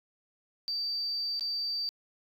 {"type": "tone with dropouts", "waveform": "triangle", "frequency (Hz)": 4644, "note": "D8", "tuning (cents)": -20, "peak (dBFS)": -27, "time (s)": [0.68, 1.89], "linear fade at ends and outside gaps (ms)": 0, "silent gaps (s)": [1.395, 1.409], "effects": ["tanh soft clip ceiling -28 dBFS"]}